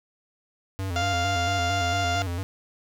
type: tone with vibrato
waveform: square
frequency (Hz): 91.4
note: F#2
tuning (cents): -21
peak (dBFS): -28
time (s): 0.79-2.43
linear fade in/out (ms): 0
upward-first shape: square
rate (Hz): 4.4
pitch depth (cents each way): 85
type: harmonic tone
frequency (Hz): 698.5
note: F5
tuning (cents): 0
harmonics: 1 / 2 / 3 / 4 / 5 / 6 / 7 / 8 / 9 / 10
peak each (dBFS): -26 / -30 / -36 / -35 / -36 / -42 / -42 / -42 / -46 / -42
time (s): 0.96-2.22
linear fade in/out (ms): 0
effects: none